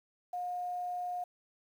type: tone with quantisation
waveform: sine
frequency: 716 Hz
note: F5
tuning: 43 cents sharp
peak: -34 dBFS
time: 0.33-1.24 s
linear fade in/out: 5 ms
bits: 10
effects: none